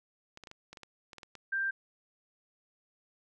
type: clicks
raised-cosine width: 0.2 ms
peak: -30 dBFS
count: 11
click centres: 0.374 / 0.437 / 0.472 / 0.514 / 0.73 / 0.772 / 0.833 / 1.132 / 1.183 / 1.232 / 1.353 s
type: tone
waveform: sine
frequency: 1580 Hz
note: G6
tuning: 13 cents sharp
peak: -29 dBFS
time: 1.52-1.71 s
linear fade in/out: 10 ms
effects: none